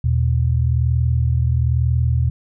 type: tone pair together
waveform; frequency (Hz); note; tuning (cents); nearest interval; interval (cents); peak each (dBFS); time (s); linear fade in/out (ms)
sine; 79.83 / 120.9; D#2 / B2; +45 / -36; perfect fifth; 719; -17; 0.04-2.3; 5
effects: none